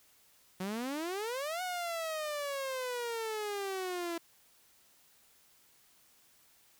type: exponential two-way sweep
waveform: sawtooth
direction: up then down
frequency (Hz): 180.8 to 740 to 333.3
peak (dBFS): -31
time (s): 0.6-4.18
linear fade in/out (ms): 5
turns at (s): 1.62
effects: white hiss -65 dBFS RMS until 6.79 s